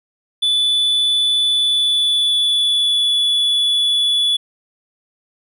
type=tone with pitch glide; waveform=triangle; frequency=3477 to 3427 Hz; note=A7 to A7; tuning=-21 to -46 cents; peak=-12 dBFS; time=0.42-4.37 s; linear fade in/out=10 ms; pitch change=-25 cents; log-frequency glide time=1.47-3.13 s; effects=none